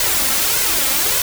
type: noise with flanger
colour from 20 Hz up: white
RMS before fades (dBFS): -17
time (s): 0-1.22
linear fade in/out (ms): 2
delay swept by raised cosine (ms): 1.9 to 3.8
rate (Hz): 1.7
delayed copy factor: +0.65
effects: none